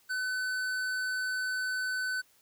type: tone with tanh clipping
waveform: sine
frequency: 1510 Hz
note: F#6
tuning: 35 cents sharp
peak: -32 dBFS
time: 0.09-2.22 s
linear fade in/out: 20 ms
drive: 15 dB
effects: white hiss -65 dBFS RMS until 2.41 s